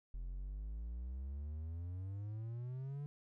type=exponential sweep; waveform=triangle; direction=up; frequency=41.74 to 146.83 Hz; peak=-39 dBFS; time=0.14-3.06 s; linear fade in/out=0 ms; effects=none